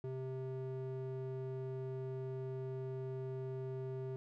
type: tone with band-pass filter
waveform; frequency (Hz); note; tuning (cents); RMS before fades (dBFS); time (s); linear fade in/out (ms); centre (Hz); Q
square; 130.81; C3; 0; -42; 0.04-4.16; 0; 290; 3.6
effects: none